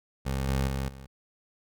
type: tone with level steps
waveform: 20% pulse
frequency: 67 Hz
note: C2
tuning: 42 cents sharp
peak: -23 / -20 / -24 / -38 dBFS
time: 0.25-1.07 s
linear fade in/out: 20 ms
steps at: 0.48 / 0.67 / 0.88 s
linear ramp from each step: 10 ms
effects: none